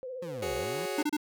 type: tone with vibrato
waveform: sine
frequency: 510 Hz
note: C5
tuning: 44 cents flat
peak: -36 dBFS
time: 0.03-0.64 s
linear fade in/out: 0 ms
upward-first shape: sine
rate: 16 Hz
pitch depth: 63 cents each way
type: linear two-way sweep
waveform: 25% pulse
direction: down then up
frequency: 185 to 55.6 to 185 Hz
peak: -36 dBFS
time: 0.22-0.86 s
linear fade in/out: 5 ms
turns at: 0.54 s
type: chord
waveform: sawtooth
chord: F# suspended second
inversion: none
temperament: just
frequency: 370 / 416.2 / 555 Hz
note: F#4 / G#4 / C#5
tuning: 0 / +4 / +2 cents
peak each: -32 dBFS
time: 0.42-1.03 s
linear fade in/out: 5 ms
type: tone bursts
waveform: square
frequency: 299.1 Hz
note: D4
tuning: 32 cents sharp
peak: -27 dBFS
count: 3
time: 0.98-1.168 s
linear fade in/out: 5 ms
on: 42 ms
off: 31 ms
effects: none